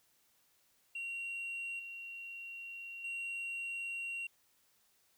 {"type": "tone with level steps", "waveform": "sine", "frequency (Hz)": 2749, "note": "F7", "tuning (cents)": -28, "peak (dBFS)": [-36, -43, -35], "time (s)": [0.95, 4.27], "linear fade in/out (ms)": 5, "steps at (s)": [1.79, 3.04], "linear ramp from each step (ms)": 5, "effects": ["tanh soft clip ceiling -37 dBFS", "white hiss -72 dBFS RMS until 5.17 s"]}